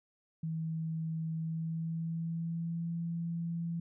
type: tone with pitch glide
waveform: sine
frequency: 161.2 to 168.24 Hz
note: E3 to E3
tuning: -38 to +36 cents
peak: -33 dBFS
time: 0.43-3.8 s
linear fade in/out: 5 ms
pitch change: +74 cents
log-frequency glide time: 1.35-2.91 s
effects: none

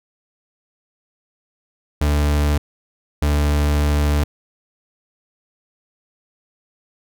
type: tone pair in turn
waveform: 40% pulse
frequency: 73.42 / 73.42 Hz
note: D2 / D2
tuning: 0 / 0 cents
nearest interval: unison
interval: 0 cents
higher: neither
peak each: -14 dBFS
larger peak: neither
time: 2.01-2.58 / 3.22-4.24 s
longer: second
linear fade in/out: 5 ms
effects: none

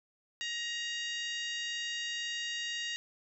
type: harmonic tone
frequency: 942 Hz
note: A#5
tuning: 18 cents sharp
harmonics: 2 / 3 / 4 / 5 / 6 / 7 / 8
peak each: -39 / -39 / -41 / -47 / -51 / -46 / -53 dBFS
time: 0.41-2.96 s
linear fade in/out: 0 ms
effects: none

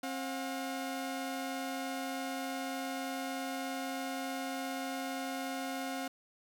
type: tone pair together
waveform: sawtooth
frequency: 267.1 / 718 Hz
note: C4 / F5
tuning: +36 / +48 cents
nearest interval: octave + perfect fourth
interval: 1712 cents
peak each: -34 / -36 dBFS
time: 0.03-6.08 s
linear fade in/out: 5 ms
effects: none

